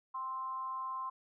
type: tone with amplitude modulation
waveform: sine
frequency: 1046.5 Hz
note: C6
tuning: in tune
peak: -34 dBFS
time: 0.14-1.1 s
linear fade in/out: 10 ms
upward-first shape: sine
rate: 265 Hz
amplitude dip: 50%
effects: none